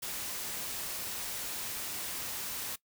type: noise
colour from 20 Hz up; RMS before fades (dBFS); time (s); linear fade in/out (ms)
white; -38; 0.02-2.76; 10
effects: noise-tail reverb RT60 0.1 s tail -20 dB re dry